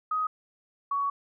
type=tone pair in turn; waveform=sine; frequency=1256 / 1122.5 Hz; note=D#6 / C#6; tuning=+16 / +21 cents; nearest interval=major second; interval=195 cents; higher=first; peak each=-25 dBFS; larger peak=neither; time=0.11-0.27 / 0.91-1.1 s; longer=second; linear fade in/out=5 ms; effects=none